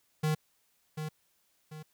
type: tone with echo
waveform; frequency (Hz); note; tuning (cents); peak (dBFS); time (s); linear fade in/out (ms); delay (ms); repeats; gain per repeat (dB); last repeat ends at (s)
square; 154.5; D#3; -12; -27; 0.23-0.35; 10; 740; 2; -8; 1.83
effects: white hiss -72 dBFS RMS until 1.93 s